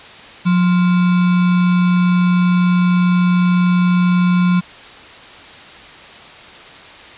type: tone with sample-and-hold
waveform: sine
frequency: 179 Hz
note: F3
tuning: 43 cents sharp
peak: -10 dBFS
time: 0.45-4.61 s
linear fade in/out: 20 ms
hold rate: 1225 Hz
effects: white hiss -37 dBFS RMS until 7.17 s + resampled to 8000 Hz